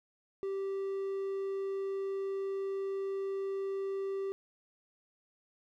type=tone; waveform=triangle; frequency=390.2 Hz; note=G4; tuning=8 cents flat; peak=-31 dBFS; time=0.43-4.32 s; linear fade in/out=0 ms; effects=none